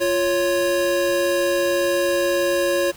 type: tone pair together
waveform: square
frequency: 349.2 / 554.7 Hz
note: F4 / C#5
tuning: 0 / +1 cents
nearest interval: minor sixth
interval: 801 cents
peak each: -23 / -20 dBFS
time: 0-2.92 s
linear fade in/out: 20 ms
effects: pink hiss -43 dBFS RMS until 2.96 s